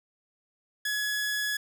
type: tone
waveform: sawtooth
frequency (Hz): 1690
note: G#6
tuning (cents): +30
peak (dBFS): -24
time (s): 0.85-1.57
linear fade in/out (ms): 5
effects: none